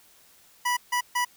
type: tone bursts at uneven times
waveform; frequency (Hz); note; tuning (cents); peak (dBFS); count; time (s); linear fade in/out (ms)
25% pulse; 980; B5; -14; -19; 3; 0.65-0.77 / 0.92-1.01 / 1.15-1.25; 10
effects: white hiss -57 dBFS RMS until 1.36 s